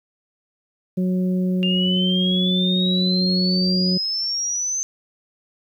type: harmonic tone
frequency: 183.6 Hz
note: F#3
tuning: 13 cents flat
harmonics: 1 / 2 / 3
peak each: -18 / -29 / -34 dBFS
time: 0.97-3.98 s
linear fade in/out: 10 ms
type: exponential sweep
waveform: sine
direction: up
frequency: 2790 to 6272 Hz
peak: -21 dBFS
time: 1.63-4.83 s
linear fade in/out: 0 ms
effects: 9-bit